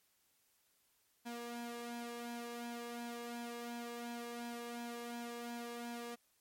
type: tone with flanger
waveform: sawtooth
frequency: 237.3 Hz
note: A#3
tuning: 31 cents sharp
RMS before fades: -45 dBFS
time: 1.25-6.16 s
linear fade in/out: 20 ms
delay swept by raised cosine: 1.2 to 1.81 ms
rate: 2.8 Hz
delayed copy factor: +0.65
effects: white hiss -75 dBFS RMS until 6.4 s + MP3 64 kbps